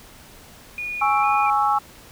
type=tone with vibrato; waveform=sine; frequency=2407 Hz; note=D7; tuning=42 cents sharp; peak=-26 dBFS; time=0.78-1.5 s; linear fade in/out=2 ms; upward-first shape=square; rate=2.2 Hz; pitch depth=29 cents each way
type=chord; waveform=sine; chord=C# minor; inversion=second; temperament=equal; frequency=830.6 / 1108.7 / 1318.5 Hz; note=G#5 / C#6 / E6; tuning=0 / 0 / 0 cents; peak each=-19 / -23 / -22 dBFS; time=1.01-1.79 s; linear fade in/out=10 ms
effects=pink hiss -46 dBFS RMS until 2.11 s